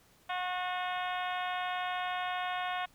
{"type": "harmonic tone with a mistuned harmonic", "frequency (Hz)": 362.6, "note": "F#4", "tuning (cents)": -35, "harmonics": [2, 3, 4, 5, 6, 7, 8, 9, 10], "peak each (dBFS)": [-35, -39, -41, -43, -45, -46, -47, -48, -49], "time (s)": [0.29, 2.86], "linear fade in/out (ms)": 10, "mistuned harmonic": 4, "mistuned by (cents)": 16, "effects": ["pink hiss -64 dBFS RMS until 2.94 s"]}